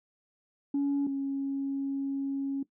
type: tone pair in turn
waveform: sine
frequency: 281.6 / 274.9 Hz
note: C#4 / C#4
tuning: +27 / -14 cents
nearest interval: unison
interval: 41 cents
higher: first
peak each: -23 / -28 dBFS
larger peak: first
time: 0.74-1.07 / 1.07-2.63 s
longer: second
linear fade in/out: 5 ms
effects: noise-tail reverb RT60 0.1 s tail -17 dB re dry + tanh soft clip ceiling -23 dBFS